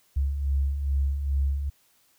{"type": "beating tone pair", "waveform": "sine", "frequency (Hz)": [67.2, 69.6], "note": ["C2", "C#2"], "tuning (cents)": [47, 8], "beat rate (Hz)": 2.4, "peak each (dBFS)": [-32, -23], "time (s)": [0.16, 1.7], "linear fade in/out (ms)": 10, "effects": ["white hiss -64 dBFS RMS until 2.18 s"]}